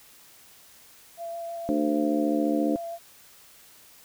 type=tone with vibrato; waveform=sine; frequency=677 Hz; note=E5; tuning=46 cents sharp; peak=-32 dBFS; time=1.17-2.99 s; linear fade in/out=50 ms; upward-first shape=square; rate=6.3 Hz; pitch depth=8 cents each way
type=harmonic tone; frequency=74.5 Hz; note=D2; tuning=25 cents sharp; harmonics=3 / 4 / 5 / 6 / 7; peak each=-29 / -24 / -35 / -37 / -30 dBFS; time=1.69-2.76 s; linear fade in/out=0 ms
effects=white hiss -53 dBFS RMS until 4.04 s